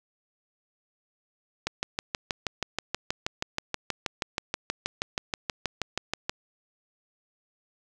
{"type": "click train", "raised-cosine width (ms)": 0.2, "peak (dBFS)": -10, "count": 30, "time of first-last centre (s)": [1.67, 6.295], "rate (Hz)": 6.27, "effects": []}